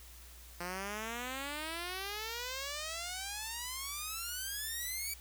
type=exponential sweep; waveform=5% pulse; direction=up; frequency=172.4 to 2315 Hz; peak=-27 dBFS; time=0.6-5.14 s; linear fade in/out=5 ms; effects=added 60 Hz sine -53 dBFS peak until 5.2 s + white hiss -56 dBFS RMS until 5.2 s